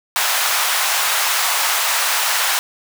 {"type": "high-pass noise", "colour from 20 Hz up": "pink", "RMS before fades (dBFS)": -18, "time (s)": [0.16, 2.59], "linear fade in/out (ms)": 0, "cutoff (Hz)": 800, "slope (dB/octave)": 24, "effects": []}